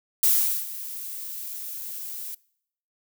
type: noise with ADSR envelope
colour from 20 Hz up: violet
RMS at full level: -18 dBFS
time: 0.23-2.35 s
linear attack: 3 ms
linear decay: 420 ms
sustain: -17 dB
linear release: 7 ms
effects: noise-tail reverb RT60 0.7 s tail -24 dB re dry